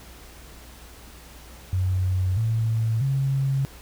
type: tone with pitch steps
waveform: sine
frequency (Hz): 92.8 / 112.29 / 135.87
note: F#2 / A2 / C#3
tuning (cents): +6 / +36 / -34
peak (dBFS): -20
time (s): 1.73-3.65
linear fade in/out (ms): 0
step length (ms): 640
effects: added 60 Hz sine -46 dBFS peak until 3.81 s + pink hiss -47 dBFS RMS until 3.81 s